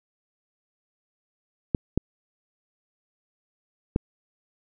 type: clicks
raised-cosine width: 3 ms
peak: -8 dBFS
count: 3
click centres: 1.748 / 1.976 / 3.961 s
effects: none